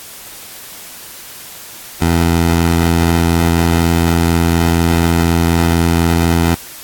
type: tone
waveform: 15% pulse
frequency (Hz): 84.1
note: E2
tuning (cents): +35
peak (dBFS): -4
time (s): 2.01-6.55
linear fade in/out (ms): 10
effects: white hiss -33 dBFS RMS until 6.83 s + AAC 64 kbps